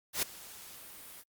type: noise with ADSR envelope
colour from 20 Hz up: white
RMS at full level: -29 dBFS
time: 0.13-1.24 s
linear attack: 96 ms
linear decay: 6 ms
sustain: -20 dB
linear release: 43 ms
effects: Opus 48 kbps